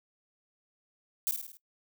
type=noise with echo; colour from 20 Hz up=violet; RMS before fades=-29 dBFS; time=1.27-1.31 s; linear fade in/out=0 ms; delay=52 ms; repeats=5; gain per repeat=-5 dB; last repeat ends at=1.57 s; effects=noise-tail reverb RT60 0.1 s tail -19 dB re dry